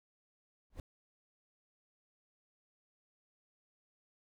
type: noise with exponential growth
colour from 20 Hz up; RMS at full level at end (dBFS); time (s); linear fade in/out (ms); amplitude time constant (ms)
brown; -39; 0.7-0.8; 2; 21
effects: none